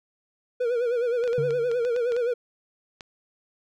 triangle tone with vibrato, 480 Hz, B4, 49 cents flat, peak -20 dBFS, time 0.6-2.34 s, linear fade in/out 10 ms, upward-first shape sine, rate 9.6 Hz, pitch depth 79 cents each way
clicks, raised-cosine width 0.2 ms, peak -22 dBFS, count 10, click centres 1.239 / 1.277 / 1.331 / 1.507 / 1.715 / 1.85 / 1.963 / 2.121 / 2.165 / 3.008 s
triangle tone with exponential decay, 142.6 Hz, C#3, 49 cents sharp, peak -23 dBFS, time 1.38-1.89 s, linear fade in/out 2 ms, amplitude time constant 110 ms
effects none

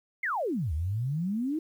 sine exponential two-way sweep, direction down then up, 2217 to 72.6 to 328.6 Hz, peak -27 dBFS, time 0.23-1.59 s, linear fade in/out 5 ms, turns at 0.73 s, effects 10-bit

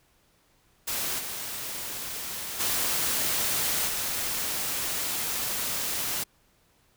white noise with level steps, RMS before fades -30 / -35 / -27 / -30 dBFS, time 0.87-6.24 s, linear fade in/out 10 ms, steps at 1.18 / 2.59 / 3.87 s, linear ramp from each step 20 ms, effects pink hiss -65 dBFS RMS until 6.96 s

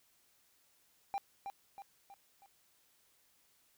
triangle tone with echo, 794 Hz, G5, 22 cents sharp, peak -32 dBFS, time 1.14-1.18 s, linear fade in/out 0 ms, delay 320 ms, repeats 4, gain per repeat -6 dB, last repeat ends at 2.46 s, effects white hiss -71 dBFS RMS until 3.77 s

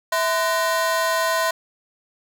30% pulse ring-modulated tone, 839 Hz, G#5, 17 cents sharp, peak -13 dBFS, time 0.12-1.51 s, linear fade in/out 5 ms, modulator 185 Hz, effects none

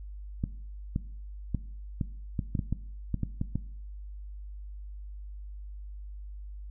clicks, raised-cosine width 5 ms, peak -16 dBFS, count 12, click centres 0.439 / 0.961 / 1.547 / 2.012 / 2.392 / 2.552 / 2.592 / 2.726 / 3.143 / 3.233 / 3.414 / 3.556 s, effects noise-tail reverb RT60 0.6 s tail -18 dB re dry + added 50 Hz sine -39 dBFS peak until 6.7 s

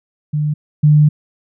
sine tone pair in turn, 150 / 150 Hz, D3 / D3, +37 / +37 cents, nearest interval unison, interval 0 cents, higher neither, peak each -14 / -6 dBFS, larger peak second, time 0.33-0.54 / 0.83-1.09 s, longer second, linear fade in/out 10 ms, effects none

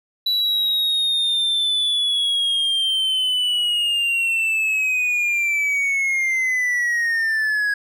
triangle linear sweep, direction down, 3951 to 1652 Hz, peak -16 dBFS, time 0.26-7.74 s, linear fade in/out 5 ms, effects none

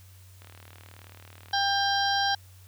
click train, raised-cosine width 0.3 ms, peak -32 dBFS, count 43, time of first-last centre 0.42-1.511 s, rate 38.5 Hz
harmonic tone, 796 Hz, G5, 26 cents sharp, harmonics 1 / 2 / 4 / 5 / 6 / 7, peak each -26 / -29 / -32 / -33 / -34 / -34 dBFS, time 1.53-2.35 s, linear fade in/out 5 ms
effects added 93 Hz sine -49 dBFS peak until 2.67 s + white hiss -58 dBFS RMS until 2.67 s

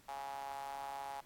sawtooth tone with high-pass filter, 138.59 Hz, C#3, in tune, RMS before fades -44 dBFS, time 0.08-1.21 s, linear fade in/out 10 ms, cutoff 810 Hz, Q 7.9, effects pink hiss -65 dBFS RMS until 1.25 s + AAC 64 kbps

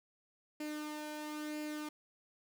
sawtooth tone with flanger, 302.1 Hz, D4, 49 cents sharp, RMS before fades -42 dBFS, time 0.6-1.89 s, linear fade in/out 5 ms, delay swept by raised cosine 0.41 to 1.26 ms, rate 1 Hz, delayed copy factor +0.5, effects none

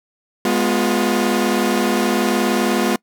sawtooth chord, F diminished, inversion first, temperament equal with one note detuned, 207.7 / 246.9 / 354.7 Hz, Ab3 / Cb4 / F4, 0 / 0 / +27 cents, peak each -16 dBFS, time 0.45-2.96 s, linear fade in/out 2 ms, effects noise-tail reverb RT60 0.1 s tail -25 dB re dry

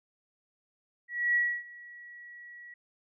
sine tone with ADSR envelope, 1926 Hz, B6, 44 cents flat, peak -22 dBFS, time 1.08-2.74 s, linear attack 270 ms, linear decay 280 ms, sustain -23 dB, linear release 4 ms, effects none

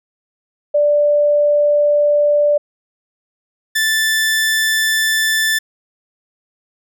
sine / sawtooth tone pair in turn, 587.3 / 1759.9 Hz, D5 / A6, 0 / 0 cents, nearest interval octave + perfect fifth, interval 1900 cents, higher second, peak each -10 dBFS, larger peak neither, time 0.74-2.58 / 3.75-5.59 s, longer neither, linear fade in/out 10 ms, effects none

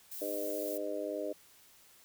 violet noise, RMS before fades -43 dBFS, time 0.11-0.78 s, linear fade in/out 10 ms
harmonic tone, 102.2 Hz, G#2, 27 cents flat, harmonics 3 / 4 / 5 / 6, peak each -41 / -41 / -40 / -38 dBFS, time 0.21-1.33 s, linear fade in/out 10 ms
effects white hiss -61 dBFS RMS until 2.04 s

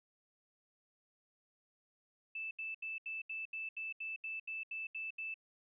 sine tone bursts, 2637 Hz, E7, in tune, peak -39 dBFS, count 13, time 2.35-5.342 s, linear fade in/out 5 ms, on 160 ms, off 76 ms, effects none

